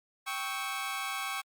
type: chord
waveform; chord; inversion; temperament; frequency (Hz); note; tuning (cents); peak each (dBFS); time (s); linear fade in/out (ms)
20% pulse; C# diminished; second; equal with one note detuned; 784 / 1108.7 / 1298.1; G5 / C#6 / E6; 0 / 0 / -27; -34 / -31 / -35; 0.26-1.42; 20
effects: Opus 48 kbps